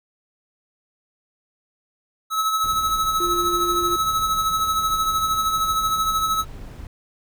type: tone with tremolo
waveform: square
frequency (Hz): 1294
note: E6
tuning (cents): -32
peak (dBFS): -18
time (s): 2.3-6.45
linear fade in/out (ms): 50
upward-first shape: sine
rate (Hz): 13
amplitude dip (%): 45
type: noise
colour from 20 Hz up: brown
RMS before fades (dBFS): -36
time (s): 2.64-6.87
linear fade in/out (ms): 2
type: tone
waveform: triangle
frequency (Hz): 350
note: F4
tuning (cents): +4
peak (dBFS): -23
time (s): 3.2-3.96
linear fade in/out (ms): 5
effects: none